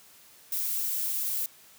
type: noise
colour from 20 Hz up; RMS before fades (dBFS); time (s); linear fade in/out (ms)
violet; -30; 0.52-1.46; 2
effects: white hiss -55 dBFS RMS until 1.78 s + high-pass 60 Hz 12 dB/octave